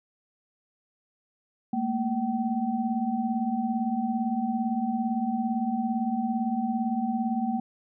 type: tone cluster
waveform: sine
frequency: 214.9 / 232.6 / 766 Hz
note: A3 / A#3 / G5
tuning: -41 / -4 / -40 cents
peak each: -31 / -27 / -31 dBFS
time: 1.73-7.6 s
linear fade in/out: 5 ms
effects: none